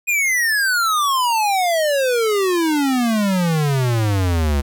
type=exponential sweep; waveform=square; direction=down; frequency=2489 to 68.3 Hz; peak=-16 dBFS; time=0.07-4.62 s; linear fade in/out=20 ms; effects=none